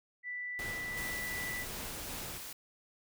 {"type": "tone", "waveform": "sine", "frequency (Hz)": 1975.5, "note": "B6", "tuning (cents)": 0, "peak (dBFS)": -37, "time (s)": [0.23, 1.66], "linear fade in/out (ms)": 50}
{"type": "noise with tremolo", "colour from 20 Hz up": "pink", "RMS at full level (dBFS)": -43, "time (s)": [0.59, 2.38], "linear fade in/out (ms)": 0, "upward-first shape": "sine", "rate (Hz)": 2.7, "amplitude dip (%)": 30}
{"type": "noise", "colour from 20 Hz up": "white", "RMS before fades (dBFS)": -45, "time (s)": [0.97, 2.53], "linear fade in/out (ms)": 5}
{"effects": []}